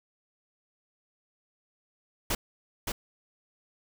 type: noise with echo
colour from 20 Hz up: pink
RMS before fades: -28 dBFS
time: 2.3-2.35 s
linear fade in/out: 5 ms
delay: 570 ms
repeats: 1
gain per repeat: -4 dB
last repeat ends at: 2.92 s
effects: none